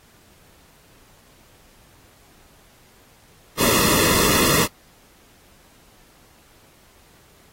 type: noise with comb filter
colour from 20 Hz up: pink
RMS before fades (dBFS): -18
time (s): 3.57-4.68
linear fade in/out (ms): 50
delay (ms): 1.3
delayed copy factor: -0.95
effects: pink hiss -54 dBFS RMS until 7.52 s + AAC 48 kbps